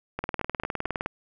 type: two click trains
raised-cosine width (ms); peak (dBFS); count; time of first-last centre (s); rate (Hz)
0.5; -13 / -15; 17 / 4; 0.24-1.061 / 0.19-0.858; 19.5 / 4.49
effects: none